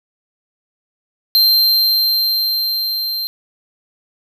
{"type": "tone with level ramp", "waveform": "square", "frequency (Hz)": 4151, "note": "C8", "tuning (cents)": -15, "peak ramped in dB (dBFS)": [-9, -20], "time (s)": [1.35, 3.27], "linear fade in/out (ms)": 0, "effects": []}